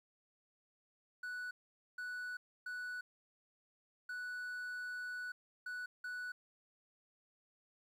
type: tone bursts at uneven times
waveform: triangle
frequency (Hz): 1480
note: F#6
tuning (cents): 0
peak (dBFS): -39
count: 6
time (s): 1.23-1.51 / 1.98-2.37 / 2.66-3.01 / 4.09-5.32 / 5.66-5.86 / 6.04-6.32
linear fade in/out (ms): 5
effects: 12-bit